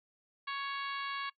harmonic tone, 556 Hz, C#5, 5 cents sharp, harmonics 2 / 3 / 4 / 5 / 6 / 7 / 8, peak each -38 / -42 / -44 / -46 / -48 / -49 / -50 dBFS, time 0.47-1.3 s, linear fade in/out 10 ms, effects noise-tail reverb RT60 0.1 s tail -21 dB re dry

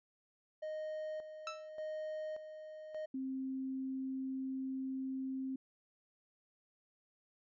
triangle tone with tremolo, 620 Hz, D#5, 6 cents flat, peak -37 dBFS, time 0.62-3.06 s, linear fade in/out 10 ms, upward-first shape square, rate 0.86 Hz, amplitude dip 60%
sawtooth tone with exponential decay, 1318.5 Hz, E6, in tune, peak -33 dBFS, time 1.47-1.69 s, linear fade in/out 1 ms, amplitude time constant 47 ms
sine tone, 264.2 Hz, C4, 17 cents sharp, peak -37 dBFS, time 3.14-5.56 s, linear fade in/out 5 ms
effects resampled to 16000 Hz

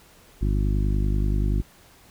harmonic tone, 50.4 Hz, G1, 49 cents sharp, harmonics 1 / 2 / 3 / 4 / 5 / 6 / 7, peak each -21 / -27 / -31 / -33 / -35 / -37 / -38 dBFS, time 0.41-1.62 s, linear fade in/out 10 ms, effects pink hiss -53 dBFS RMS until 2.1 s

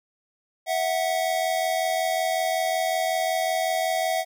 square tone pair together, 654.6 / 740 Hz, E5 / F#5, -12 / 0 cents, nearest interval major second, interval 212 cents, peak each -26 dBFS, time 0.66-4.25 s, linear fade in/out 50 ms, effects none

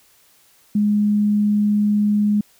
sine tone, 208 Hz, G#3, 3 cents sharp, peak -14 dBFS, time 0.75-2.41 s, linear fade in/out 5 ms, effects white hiss -55 dBFS RMS until 2.59 s

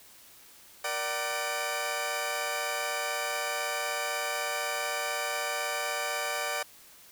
15% pulse tone cluster, 470.5 / 590 / 758 / 2396 Hz, A#4 / D5 / F#5 / D7, +16 / +8 / +42 / +34 cents, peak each -33 / -27 / -28 / -32 dBFS, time 0.84-6.63 s, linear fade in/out 5 ms, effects white hiss -54 dBFS RMS until 7.11 s

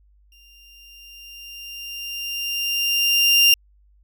30% pulse tone with exponential growth, 2791 Hz, F7, 2 cents flat, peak -8 dBFS, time 0.32-3.54 s, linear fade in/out 2 ms, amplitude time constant 700 ms, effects added 50 Hz sine -53 dBFS peak until 4.03 s

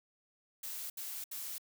blue noise bursts, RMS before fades -42 dBFS, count 3, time 0.63-1.582 s, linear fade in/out 5 ms, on 270 ms, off 71 ms, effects none

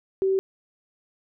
sine tone, 384 Hz, G4, 36 cents flat, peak -19 dBFS, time 0.22-0.39 s, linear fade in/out 0 ms, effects none

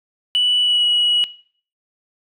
sine tone with pitch glide, 2960 to 2919 Hz, F#7 to F#7, 0 to -24 cents, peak -12 dBFS, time 0.35-1.24 s, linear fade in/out 0 ms, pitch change -24 cents, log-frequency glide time 0.61-0.83 s, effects noise-tail reverb RT60 0.5 s tail -20 dB re dry + tanh soft clip ceiling -10 dBFS

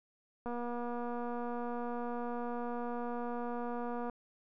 click train, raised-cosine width 1 ms, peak -27 dBFS, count 874, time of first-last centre 0.46-4.098 s, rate 240 Hz, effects none

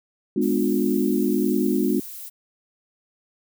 sine chord, G# diminished seventh, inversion none, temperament just, 207.7 / 249.2 / 299 / 358.8 Hz, G#3 / B3 / D4 / F4, 0 / +16 / +31 / +47 cents, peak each -24 dBFS, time 0.36-2 s, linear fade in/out 5 ms
violet noise, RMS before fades -37 dBFS, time 0.41-2.3 s, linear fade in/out 20 ms
effects none

